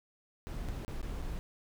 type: noise with dropouts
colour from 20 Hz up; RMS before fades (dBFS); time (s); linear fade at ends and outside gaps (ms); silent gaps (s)
brown; -38; 0.47-1.39; 0; 0.687-0.692 / 0.848-0.88 / 1.015-1.029 / 1.219-1.224
effects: none